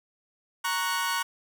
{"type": "chord", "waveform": "sawtooth", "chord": "F# major", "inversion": "first", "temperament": "equal", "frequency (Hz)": [932.3, 1108.7, 1480], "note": ["A#5", "C#6", "F#6"], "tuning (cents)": [0, 0, 0], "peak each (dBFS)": -27, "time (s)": [0.64, 1.23], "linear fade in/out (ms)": 10, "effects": ["10-bit"]}